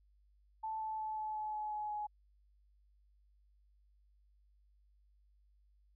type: tone with pitch steps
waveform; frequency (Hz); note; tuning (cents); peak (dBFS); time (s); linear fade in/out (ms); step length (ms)
sine; 878 / 872.4 / 866.9 / 861.4 / 856 / 850.5 / 845.2 / 839.8; A5 / A5 / A5 / A5 / A5 / G#5 / G#5 / G#5; -4 / -15 / -26 / -37 / -48 / +41 / +30 / +19; -37; 0.63-2.07; 10; 180
effects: added 50 Hz sine -66 dBFS peak until 5.95 s